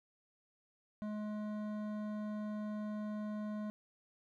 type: tone with hard clipping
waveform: sine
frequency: 211.3 Hz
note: G#3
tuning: 30 cents sharp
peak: -40 dBFS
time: 1.02-3.7 s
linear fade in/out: 0 ms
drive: 12 dB
effects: none